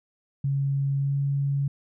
sine tone with pitch glide, 138.59 to 139.88 Hz, C#3 to C#3, 0 to +16 cents, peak -22 dBFS, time 0.44-1.68 s, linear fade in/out 5 ms, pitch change +16 cents, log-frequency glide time 0.98-1.15 s, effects none

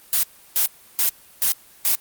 blue noise bursts, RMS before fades -18 dBFS, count 5, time 0.13-1.95 s, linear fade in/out 0 ms, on 100 ms, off 330 ms, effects white hiss -49 dBFS RMS until 2 s + Opus 24 kbps

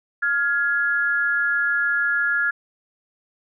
sine tone pair together, 1408 / 1681.6 Hz, F6 / G#6, +14 / +21 cents, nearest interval minor third, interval 307 cents, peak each -21 dBFS, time 0.22-2.51 s, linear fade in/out 10 ms, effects none

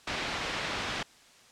white low-pass noise, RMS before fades -34 dBFS, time 0.07-1.03 s, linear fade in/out 5 ms, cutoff 3100 Hz, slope 12 dB/octave, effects white hiss -57 dBFS RMS until 1.51 s + low-pass 7000 Hz 12 dB/octave

